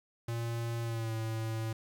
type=tone with pitch glide; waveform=square; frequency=116.54 to 111.79 Hz; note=A#2 to A2; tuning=0 to +28 cents; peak=-34 dBFS; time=0.28-1.73 s; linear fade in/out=5 ms; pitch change=-72 cents; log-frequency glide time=0.82-1.13 s; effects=10-bit